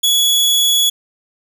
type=tone; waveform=sawtooth; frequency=3382 Hz; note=G#7; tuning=31 cents sharp; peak=-8 dBFS; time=0.03-0.9 s; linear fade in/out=10 ms; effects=none